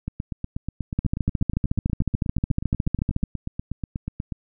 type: two click trains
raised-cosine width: 5 ms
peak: -9 / -15 dBFS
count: 32 / 36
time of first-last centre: 0.99-3.236 / 0.08-4.322 s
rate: 13.8 / 8.25 Hz
effects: none